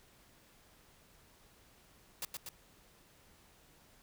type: noise with echo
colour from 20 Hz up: white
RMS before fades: -39 dBFS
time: 2.22-2.25 s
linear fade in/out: 2 ms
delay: 120 ms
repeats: 2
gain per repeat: -3 dB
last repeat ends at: 2.49 s
effects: pink hiss -64 dBFS RMS until 4.02 s